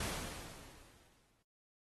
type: noise with exponential decay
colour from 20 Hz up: pink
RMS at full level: -38 dBFS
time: 0-1.43 s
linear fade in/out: 5 ms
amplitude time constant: 310 ms
effects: AAC 32 kbps